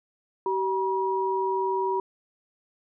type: tone pair together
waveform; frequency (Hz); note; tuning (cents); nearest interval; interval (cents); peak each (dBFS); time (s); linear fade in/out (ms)
sine; 383.3 / 960.3; G4 / B5; -39 / -49; octave + major third; 1590; -26; 0.46-2; 2
effects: none